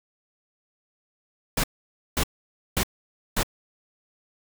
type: noise bursts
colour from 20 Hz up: pink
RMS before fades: -23 dBFS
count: 4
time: 1.57-3.432 s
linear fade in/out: 5 ms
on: 68 ms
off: 530 ms
effects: none